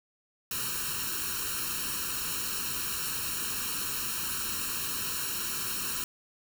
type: noise with comb filter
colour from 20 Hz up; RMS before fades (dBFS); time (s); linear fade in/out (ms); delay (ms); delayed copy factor
white; -33; 0.51-6.04; 2; 0.72; +1
effects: none